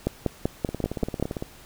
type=two click trains; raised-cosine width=2 ms; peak=-16 / -9 dBFS; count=14 / 7; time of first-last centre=0.69-1.424 / 0.07-1.226 s; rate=17.7 / 5.19 Hz; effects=pink hiss -49 dBFS RMS until 1.65 s